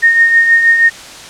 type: tone with tremolo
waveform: sine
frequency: 1843 Hz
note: A#6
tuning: 20 cents flat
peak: -3 dBFS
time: 0.02-0.9 s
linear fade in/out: 20 ms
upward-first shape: triangle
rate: 6.3 Hz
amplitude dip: 55%
effects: white hiss -31 dBFS RMS until 1.29 s + low-pass 7000 Hz 12 dB/octave